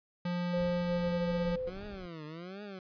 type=tone; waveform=square; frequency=176.1 Hz; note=F3; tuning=15 cents sharp; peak=-32 dBFS; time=0.25-1.56 s; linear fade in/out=5 ms
type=tone with pitch glide; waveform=sine; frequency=527 to 511.7 Hz; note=C5 to C5; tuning=+12 to -39 cents; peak=-33 dBFS; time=0.53-1.7 s; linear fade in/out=10 ms; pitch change=-51 cents; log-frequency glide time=0.74-1.32 s
type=noise with tremolo; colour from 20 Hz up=brown; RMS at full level=-46 dBFS; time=0.57-2.06 s; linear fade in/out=0 ms; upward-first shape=sine; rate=2.6 Hz; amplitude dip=40%
type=tone with vibrato; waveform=20% pulse; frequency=177.2 Hz; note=F3; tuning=25 cents sharp; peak=-37 dBFS; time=1.67-2.79 s; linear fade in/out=2 ms; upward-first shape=triangle; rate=1.3 Hz; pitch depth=300 cents each way
effects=resampled to 11025 Hz